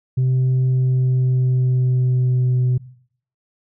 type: tone with pitch glide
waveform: sine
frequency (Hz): 129 to 125.84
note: C3 to B2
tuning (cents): -24 to +33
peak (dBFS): -12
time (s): 0.17-2.78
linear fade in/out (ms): 10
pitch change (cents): -43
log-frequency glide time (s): 0.65-2.66
effects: noise-tail reverb RT60 0.6 s tail -20 dB re dry + tanh soft clip ceiling -13 dBFS